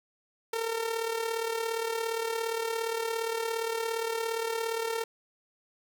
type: tone with amplitude modulation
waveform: sawtooth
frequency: 454.9 Hz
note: A#4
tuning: 42 cents flat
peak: -23 dBFS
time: 0.53-5.04 s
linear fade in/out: 5 ms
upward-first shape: sine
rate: 37.3 Hz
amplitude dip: 60%
effects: none